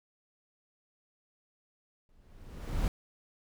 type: noise with exponential growth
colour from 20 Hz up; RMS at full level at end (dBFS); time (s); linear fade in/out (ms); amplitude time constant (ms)
brown; -26; 2.09-2.88; 1; 170
effects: none